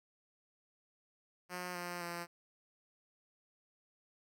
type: tone with pitch steps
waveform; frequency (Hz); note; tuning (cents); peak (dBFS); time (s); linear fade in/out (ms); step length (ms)
5% pulse; 179.6 / 175.9 / 172.28; F3 / F3 / F3; +49 / +13 / -23; -29; 1.49-2.27; 50; 260
effects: none